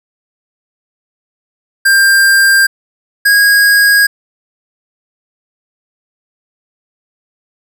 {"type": "tone pair in turn", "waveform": "square", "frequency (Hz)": [1591, 1641.4], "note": ["G6", "G#6"], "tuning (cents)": [25, -21], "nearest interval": "minor second", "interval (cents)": 54, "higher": "second", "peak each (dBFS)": -6, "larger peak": "neither", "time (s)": [[1.85, 2.67], [3.25, 4.07]], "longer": "neither", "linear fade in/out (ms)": 10, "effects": []}